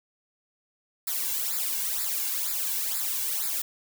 blue noise with flanger, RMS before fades -29 dBFS, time 1.07-3.62 s, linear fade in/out 5 ms, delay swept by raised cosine 0.33 to 1.63 ms, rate 2.1 Hz, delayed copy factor -1, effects none

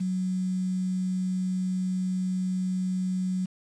sine tone with quantisation, 185 Hz, F#3, in tune, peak -25 dBFS, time 0-3.46 s, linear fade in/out 10 ms, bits 8, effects resampled to 24000 Hz

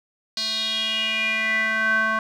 square tone with band-pass filter sweep, 220.2 Hz, A3, 2 cents sharp, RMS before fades -23 dBFS, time 0.37-2.19 s, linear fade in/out 2 ms, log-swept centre 4400 to 1300 Hz, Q 6.5, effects none

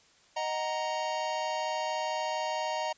square chord, D# minor, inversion none, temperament just, 622.3 / 746.7 / 933.4 Hz, D#5 / F#5 / A#5, 0 / +16 / +2 cents, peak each -35 / -38 / -34 dBFS, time 0.36-2.93 s, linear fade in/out 10 ms, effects white hiss -62 dBFS RMS until 2.97 s + resampled to 16000 Hz

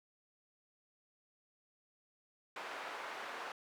white band-pass noise, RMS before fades -45 dBFS, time 2.56-3.52 s, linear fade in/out 2 ms, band 540 to 1500 Hz, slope 12 dB/octave, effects none

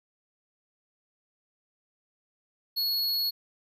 square tone, 4347 Hz, C#8, 35 cents flat, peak -26 dBFS, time 2.76-3.31 s, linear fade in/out 20 ms, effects none

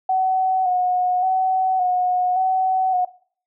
sine tone with vibrato, 740 Hz, F#5, in tune, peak -16 dBFS, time 0.09-3.05 s, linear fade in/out 5 ms, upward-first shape square, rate 0.88 Hz, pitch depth 30 cents each way, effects noise-tail reverb RT60 0.5 s tail -19 dB re dry

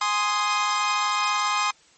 sawtooth chord, Ab major, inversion none, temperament equal, 830.6 / 1046.5 / 1244.5 Hz, Ab5 / C6 / Eb6, 0 / 0 / 0 cents, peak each -25 / -21 / -21 dBFS, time 0.01-1.71 s, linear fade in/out 5 ms, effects white hiss -56 dBFS RMS until 1.97 s + MP3 32 kbps

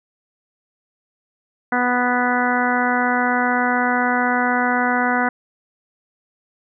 harmonic tone, 246.9 Hz, B3, in tune, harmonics 1 / 2 / 3 / 4 / 5 / 6 / 7 / 8, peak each -22 / -27 / -22 / -25 / -27 / -22 / -28 / -27 dBFS, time 1.72-5.29 s, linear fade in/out 5 ms, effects none

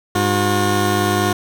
15% pulse tone pair together, 101.08 / 360.2 Hz, G#2 / F#4, -46 / -46 cents, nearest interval octave + minor seventh, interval 2200 cents, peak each -12 / -11 dBFS, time 0.15-1.33 s, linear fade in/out 5 ms, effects none

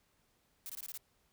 blue noise bursts, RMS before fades -44 dBFS, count 6, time 0.66-0.975 s, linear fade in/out 0 ms, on 35 ms, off 21 ms, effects pink hiss -74 dBFS RMS until 1.32 s

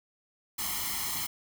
white noise with comb filter, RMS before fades -33 dBFS, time 0.58-1.27 s, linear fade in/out 10 ms, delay 0.96 ms, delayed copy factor +0.8, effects none

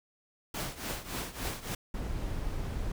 pink noise with tremolo, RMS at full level -34 dBFS, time 0.54-1.75 s, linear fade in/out 5 ms, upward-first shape triangle, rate 3.5 Hz, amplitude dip 85%
brown noise, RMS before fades -34 dBFS, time 1.94-2.92 s, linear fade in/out 5 ms
effects none

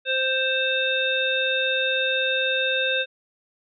harmonic tone with a mistuned harmonic, 523 Hz, C5, 1 cent flat, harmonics 1 / 3 / 5 / 7, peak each -26 / -26 / -26 / -26 dBFS, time 0.05-3.06 s, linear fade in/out 50 ms, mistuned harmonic 5, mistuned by +20 cents, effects none

